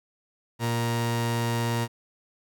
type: tone pair together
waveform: sawtooth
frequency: 117.15 / 468.6 Hz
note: A#2 / A#4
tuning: +9 / +9 cents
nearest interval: 2 octaves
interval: 2400 cents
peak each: -21 / -26 dBFS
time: 0.59-1.88 s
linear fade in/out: 50 ms
effects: none